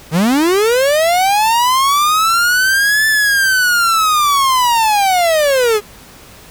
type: linear two-way sweep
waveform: 45% pulse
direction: up then down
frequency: 145.4 to 1760 to 404.7 Hz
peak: -10 dBFS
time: 0.11-5.81 s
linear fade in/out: 50 ms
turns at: 3.07 s
effects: pink hiss -39 dBFS RMS until 6.5 s